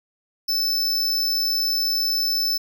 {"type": "tone", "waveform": "square", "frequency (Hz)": 5274, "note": "E8", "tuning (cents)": 0, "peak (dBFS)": -20, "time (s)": [0.48, 2.58], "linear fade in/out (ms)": 10, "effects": []}